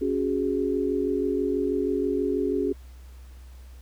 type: chord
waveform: sine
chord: C# suspended fourth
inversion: none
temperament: just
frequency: 277.2 / 369.6 / 415.8 Hz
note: C#4 / F#4 / G#4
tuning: 0 / -2 / +2 cents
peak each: -27 dBFS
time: 0.01-2.73 s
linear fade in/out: 10 ms
effects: added 63 Hz sine -42 dBFS peak until 3.81 s + pink hiss -58 dBFS RMS until 3.81 s